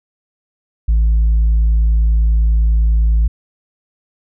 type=tone; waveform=sine; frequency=55 Hz; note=A1; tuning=in tune; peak=-7 dBFS; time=0.88-3.28 s; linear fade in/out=10 ms; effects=tanh soft clip ceiling -8 dBFS